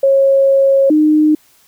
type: tone pair in turn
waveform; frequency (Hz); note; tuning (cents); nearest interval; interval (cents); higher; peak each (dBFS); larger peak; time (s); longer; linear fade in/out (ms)
sine; 545 / 305.9; C#5 / D#4; -29 / -29; minor seventh; 1000; first; -7 / -7; neither; 0.03-0.9 / 0.9-1.35; first; 5
effects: white hiss -51 dBFS RMS until 1.67 s